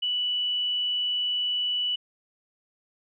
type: tone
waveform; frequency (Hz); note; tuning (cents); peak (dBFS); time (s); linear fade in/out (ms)
sine; 2960; F#7; 0; -24; 0.02-1.96; 10
effects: none